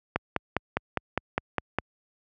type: click train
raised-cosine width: 0.5 ms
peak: -9 dBFS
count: 9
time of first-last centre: 0.16-1.786 s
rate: 4.92 Hz
effects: high-pass 60 Hz 12 dB/octave